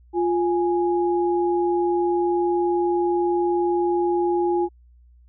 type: tone pair together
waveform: sine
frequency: 350.2 / 830.6 Hz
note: F4 / G#5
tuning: +5 / 0 cents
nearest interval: octave + minor third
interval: 1495 cents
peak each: -19 / -25 dBFS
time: 0.13-4.69 s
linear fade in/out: 50 ms
effects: added 60 Hz sine -49 dBFS peak until 5.28 s